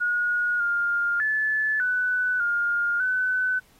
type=tone with pitch steps; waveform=sine; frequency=1445 / 1407 / 1734 / 1493 / 1414 / 1507 Hz; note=F#6 / F6 / A6 / F#6 / F6 / F#6; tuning=-41 / +12 / -26 / +15 / +21 / +31 cents; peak=-21 dBFS; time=0-3.6 s; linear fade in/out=20 ms; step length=600 ms; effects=pink hiss -59 dBFS RMS until 3.79 s + AAC 48 kbps